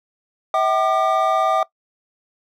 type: tone cluster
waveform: triangle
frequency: 647 / 763 / 1200 Hz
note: E5 / G5 / D6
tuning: -32 / -47 / +37 cents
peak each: -18 dBFS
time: 0.54-1.63 s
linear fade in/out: 2 ms
effects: noise-tail reverb RT60 0.1 s tail -19 dB re dry